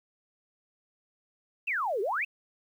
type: exponential two-way sweep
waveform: sine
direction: down then up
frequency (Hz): 2791 to 370 to 2791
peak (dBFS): -27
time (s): 1.67-2.25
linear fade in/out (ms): 10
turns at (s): 2.01
effects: 10-bit